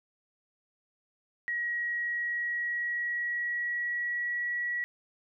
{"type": "tone with pitch glide", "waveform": "sine", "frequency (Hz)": [1904, 1929.5], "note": ["A#6", "B6"], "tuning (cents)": [36, -41], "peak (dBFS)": -29, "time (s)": [1.48, 4.84], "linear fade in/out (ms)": 0, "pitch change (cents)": 23, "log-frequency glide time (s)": [1.99, 4.48], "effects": []}